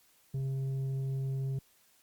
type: tone with tanh clipping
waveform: sine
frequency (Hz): 134.4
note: C3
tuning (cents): +47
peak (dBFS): -32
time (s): 0.34-1.59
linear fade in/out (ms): 5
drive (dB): 5
effects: white hiss -66 dBFS RMS until 2.02 s + Opus 48 kbps